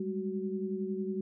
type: tone cluster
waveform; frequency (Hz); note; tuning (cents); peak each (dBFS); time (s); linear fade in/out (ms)
sine; 196.4 / 207.3 / 374.2; G3 / G#3 / F#4; +4 / -3 / +20; -36 / -38 / -35; 0-1.21; 5
effects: none